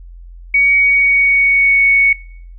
sine tone with pitch glide, 2249 to 2222 Hz, C#7 to C#7, +24 to +4 cents, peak -8 dBFS, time 0.54-2.13 s, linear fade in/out 5 ms, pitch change -20 cents, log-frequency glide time 0.79-1.8 s, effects noise-tail reverb RT60 0.6 s tail -22 dB re dry + added 43 Hz sine -32 dBFS peak until 2.58 s

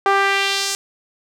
sawtooth tone with band-pass filter sweep, 394.2 Hz, G4, 10 cents sharp, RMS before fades -18 dBFS, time 0.06-0.75 s, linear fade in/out 0 ms, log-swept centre 1000 to 7000 Hz, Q 1.4, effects none

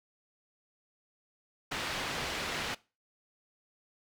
white low-pass noise, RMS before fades -36 dBFS, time 1.71-2.75 s, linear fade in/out 10 ms, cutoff 3200 Hz, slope 12 dB/octave, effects noise-tail reverb RT60 0.3 s tail -21 dB re dry

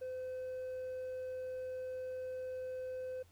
sine tone with hard clipping, 512 Hz, C5, 38 cents flat, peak -40 dBFS, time 0.01-3.23 s, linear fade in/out 10 ms, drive 2 dB, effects added 87 Hz sine -63 dBFS peak until 3.31 s + pink hiss -69 dBFS RMS until 3.31 s

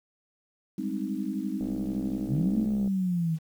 sine chord, Ab major seventh, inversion third, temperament equal, 196 / 207.7 / 261.6 / 311.1 Hz, G3 / Ab3 / C4 / Eb4, 0 / 0 / 0 / 0 cents, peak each -34 dBFS, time 0.78-2.66 s, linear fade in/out 5 ms
click train, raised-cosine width 2 ms, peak -27 dBFS, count 83, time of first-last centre 1.61-2.875 s, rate 64.8 Hz
sine linear two-way sweep, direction up then down, 119.9 to 221.4 to 156.4 Hz, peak -24 dBFS, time 2.28-3.39 s, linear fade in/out 50 ms, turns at 2.57 s
effects 9-bit

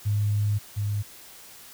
sine tone pair in turn, 103.83 / 103.24 Hz, G#2 / G#2, 0 / -10 cents, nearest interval unison, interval 10 cents, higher first, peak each -21 / -24 dBFS, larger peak first, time 0.05-0.59 / 0.76-1.03 s, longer first, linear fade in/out 20 ms, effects white hiss -47 dBFS RMS until 1.73 s

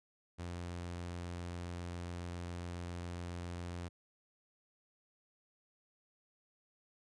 sawtooth tone, 87.31 Hz, F2, in tune, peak -37 dBFS, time 0.38-3.89 s, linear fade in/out 20 ms, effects resampled to 22050 Hz

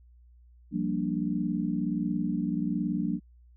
sine chord, G minor seventh, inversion third, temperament equal, 174.61 / 196 / 233.1 / 293.7 Hz, F3 / G3 / Bb3 / D4, 0 / 0 / 0 / 0 cents, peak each -32 dBFS, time 0.71-3.2 s, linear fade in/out 50 ms, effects added 60 Hz sine -53 dBFS peak until 3.56 s

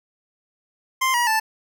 25% pulse tone with pitch steps, 1046.5 / 959.6 / 880 Hz, C6 / A#5 / A5, 0 / +50 / 0 cents, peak -14 dBFS, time 1.01-1.4 s, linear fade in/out 10 ms, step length 130 ms, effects none

